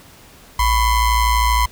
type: ring-modulated tone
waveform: square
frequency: 523.3 Hz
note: C5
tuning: in tune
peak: -11 dBFS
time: 0.59-1.66 s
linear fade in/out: 5 ms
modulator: 467 Hz
effects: pink hiss -45 dBFS RMS until 1.71 s